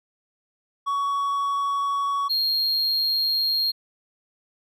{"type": "tone pair in turn", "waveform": "triangle", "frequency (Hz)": [1122, 4236], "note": ["C#6", "C8"], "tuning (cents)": [21, 21], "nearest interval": "octave + major seventh", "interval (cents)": 2300, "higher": "second", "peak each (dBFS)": [-20, -19], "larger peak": "second", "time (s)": [[0.86, 2.29], [2.29, 3.72]], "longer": "neither", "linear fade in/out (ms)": 20, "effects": []}